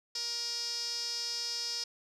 sawtooth tone with band-pass filter, 471.7 Hz, A#4, 20 cents sharp, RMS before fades -36 dBFS, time 0.15-1.84 s, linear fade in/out 5 ms, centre 5100 Hz, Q 8.5, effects none

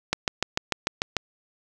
click train, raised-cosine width 0.2 ms, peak -5 dBFS, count 8, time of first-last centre 0.13-1.167 s, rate 6.75 Hz, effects none

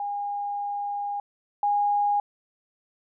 sine tone pair in turn, 814 / 819.7 Hz, G#5 / G#5, -35 / -23 cents, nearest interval unison, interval 12 cents, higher second, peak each -27 / -20 dBFS, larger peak second, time 0-1.2 / 1.63-2.2 s, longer first, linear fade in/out 2 ms, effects none

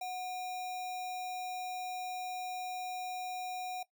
sine tone with sample-and-hold, 734 Hz, F#5, 14 cents flat, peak -36 dBFS, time 0.01-3.83 s, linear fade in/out 5 ms, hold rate 3150 Hz, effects noise-tail reverb RT60 0.1 s tail -18 dB re dry

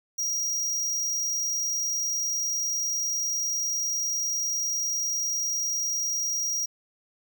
square tone, 5710 Hz, F8, 37 cents sharp, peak -26 dBFS, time 0.18-6.66 s, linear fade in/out 10 ms, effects 10-bit

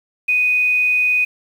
sine tone with quantisation, 2489 Hz, D#7, in tune, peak -13 dBFS, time 0.28-1.25 s, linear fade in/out 10 ms, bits 7, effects none

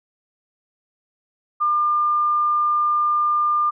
sine tone, 1200 Hz, D6, 37 cents sharp, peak -16 dBFS, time 1.6-3.71 s, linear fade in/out 20 ms, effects none

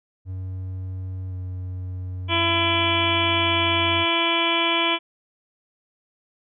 triangle tone with vibrato, 92.5 Hz, F#2, in tune, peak -26 dBFS, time 0.25-4.06 s, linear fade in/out 50 ms, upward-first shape square, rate 0.47 Hz, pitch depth 13 cents each way
harmonic tone, 335.6 Hz, E4, 31 cents sharp, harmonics 1 / 2 / 3 / 4 / 5 / 6 / 7 / 8 / 9 / 10, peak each -27 / -29 / -25 / -33 / -35 / -36 / -24 / -35 / -26 / -27 dBFS, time 2.28-4.99 s, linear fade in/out 50 ms
effects none

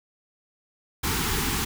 pink band-stop noise, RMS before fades -26 dBFS, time 1.03-1.65 s, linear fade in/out 10 ms, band 460 to 770 Hz, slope 96 dB/octave, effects none

